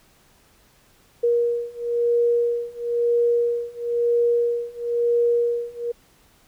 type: beating tone pair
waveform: sine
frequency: 473.6 / 474.6 Hz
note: A#4 / A#4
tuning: +27 / +31 cents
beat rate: 1 Hz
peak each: -22 / -21 dBFS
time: 1.23-5.92 s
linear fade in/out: 10 ms
effects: pink hiss -57 dBFS RMS until 6.47 s